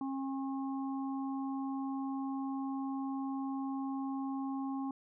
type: harmonic tone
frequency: 270 Hz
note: C#4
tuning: 45 cents flat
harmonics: 1 / 3 / 4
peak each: -35 / -44 / -47 dBFS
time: 0.01-4.91 s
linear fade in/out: 2 ms
effects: none